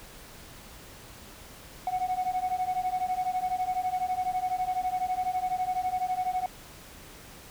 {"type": "beating tone pair", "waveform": "sine", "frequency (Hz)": [732, 744], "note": ["F#5", "F#5"], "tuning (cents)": [-19, 9], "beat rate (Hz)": 12, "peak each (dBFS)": -28, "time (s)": [1.87, 6.46], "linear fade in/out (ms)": 2, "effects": ["tanh soft clip ceiling -23 dBFS", "pink hiss -48 dBFS RMS until 7.5 s"]}